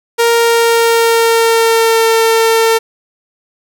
sawtooth tone with pitch glide, 466.2 to 451.9 Hz, A#4 to A4, 0 to +46 cents, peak -4 dBFS, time 0.18-2.79 s, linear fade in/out 20 ms, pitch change -54 cents, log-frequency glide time 0.29-2.08 s, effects none

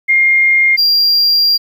sine / triangle tone pair in turn, 2123 / 4766 Hz, C7 / D8, +25 / +25 cents, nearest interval octave + major second, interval 1400 cents, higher second, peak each -7 dBFS, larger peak neither, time 0.08-0.77 / 0.77-1.58 s, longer second, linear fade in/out 20 ms, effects 8-bit

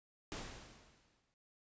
pink noise with exponential decay, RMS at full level -43 dBFS, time 0.32-1.34 s, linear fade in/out 0 ms, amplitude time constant 220 ms, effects resampled to 16000 Hz

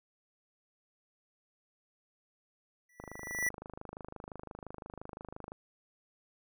square tone with exponential growth, 1961 Hz, B6, 13 cents flat, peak -28 dBFS, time 2.89-3.49 s, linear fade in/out 5 ms, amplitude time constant 130 ms
click train, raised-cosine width 1 ms, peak -29 dBFS, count 66, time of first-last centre 3-5.519 s, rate 25.8 Hz
effects none

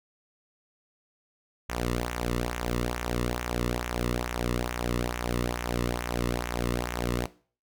sawtooth tone with flanger, 60.1 Hz, B1, 46 cents flat, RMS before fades -30 dBFS, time 1.69-7.26 s, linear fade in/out 5 ms, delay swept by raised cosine 0.21 to 1.31 ms, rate 2.3 Hz, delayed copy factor -0.75, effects noise-tail reverb RT60 0.4 s tail -18 dB re dry

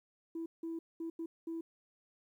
sine tone bursts at uneven times, 329.6 Hz, E4, in tune, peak -36 dBFS, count 5, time 0.35-0.46 / 0.63-0.79 / 1-1.1 / 1.19-1.26 / 1.47-1.61 s, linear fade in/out 5 ms, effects tanh soft clip ceiling -34 dBFS + 12-bit

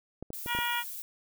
clicks, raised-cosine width 2 ms, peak -25 dBFS, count 5, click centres 0.226 / 0.304 / 0.461 / 0.55 / 0.588 s
violet noise, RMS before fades -40 dBFS, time 0.33-1.02 s, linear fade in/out 0 ms
harmonic tone, 477.1 Hz, A#4, 40 cents sharp, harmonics 2 / 3 / 4 / 5 / 6 / 7, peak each -33 / -35 / -36 / -37 / -38 / -38 dBFS, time 0.46-0.84 s, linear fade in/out 50 ms
effects none

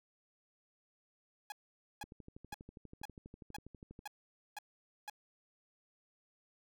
sawtooth tone bursts, 833 Hz, G#5, 5 cents sharp, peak -38 dBFS, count 8, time 1.5-5.098 s, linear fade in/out 2 ms, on 21 ms, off 490 ms
click train, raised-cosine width 3 ms, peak -38 dBFS, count 25, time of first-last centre 2.04-3.991 s, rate 12.3 Hz
effects none

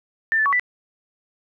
sine tone with pitch steps, 1787 / 1749 / 1124 / 1978 Hz, A6 / A6 / C#6 / B6, +26 / -11 / +24 / +2 cents, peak -16 dBFS, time 0.32-0.596 s, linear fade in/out 0 ms, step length 69 ms, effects none

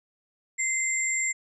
sine tone pair together, 2074 / 7391 Hz, C7 / A#8, -16 / -16 cents, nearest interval octave + minor seventh, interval 2200 cents, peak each -27 dBFS, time 0.58-1.33 s, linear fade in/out 20 ms, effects none

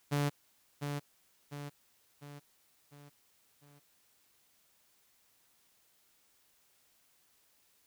sawtooth tone with echo, 144.3 Hz, D3, 30 cents flat, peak -25 dBFS, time 0.11-0.3 s, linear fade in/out 20 ms, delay 700 ms, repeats 5, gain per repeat -6 dB, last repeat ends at 3.8 s, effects white hiss -70 dBFS RMS until 7.86 s

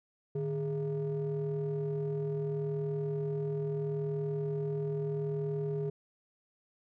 triangle ring-modulated tone, 130.81 Hz, C3, in tune, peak -26 dBFS, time 0.35-5.9 s, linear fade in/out 5 ms, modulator 282 Hz, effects none

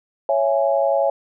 sine chord, C# minor, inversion none, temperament just, 554.4 / 665.2 / 831.5 Hz, C#5 / E5 / G#5, 0 / +16 / +2 cents, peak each -18 / -20 / -23 dBFS, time 0.29-1.1 s, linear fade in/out 2 ms, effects none

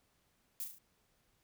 violet noise with echo, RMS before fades -40 dBFS, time 0.6-0.64 s, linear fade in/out 0 ms, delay 36 ms, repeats 4, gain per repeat -5 dB, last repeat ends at 0.784 s, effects pink hiss -75 dBFS RMS until 1.43 s

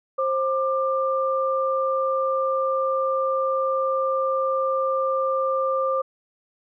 sine tone pair together, 530 / 1189.8 Hz, C5 / D6, +22 / +22 cents, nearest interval octave + major second, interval 1400 cents, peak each -22 / -24 dBFS, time 0.18-6.02 s, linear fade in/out 10 ms, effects none

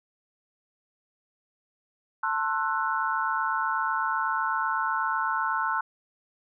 sine chord, F# half-diminished seventh, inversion first, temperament just, 888 / 1065.6 / 1332 / 1480 Hz, A5 / C6 / E6 / F#6, +16 / +31 / +18 / 0 cents, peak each -30 dBFS, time 2.23-5.81 s, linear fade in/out 5 ms, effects none

